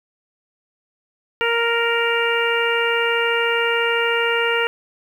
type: harmonic tone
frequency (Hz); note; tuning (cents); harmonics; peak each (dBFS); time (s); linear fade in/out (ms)
466.2; A#4; 0; 1 / 2 / 3 / 4 / 5 / 6; -21 / -26 / -23 / -25 / -26 / -24; 1.41-4.67; 0
effects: 8-bit